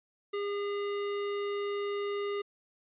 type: tone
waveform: square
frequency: 406.1 Hz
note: G#4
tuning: 39 cents flat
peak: -32 dBFS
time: 0.33-2.42 s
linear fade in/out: 10 ms
effects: resampled to 8000 Hz